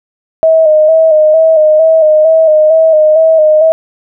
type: tone with vibrato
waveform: sine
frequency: 630 Hz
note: D#5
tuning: 21 cents sharp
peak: -3 dBFS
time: 0.43-3.72 s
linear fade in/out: 0 ms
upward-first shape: square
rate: 2.2 Hz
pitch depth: 38 cents each way
effects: none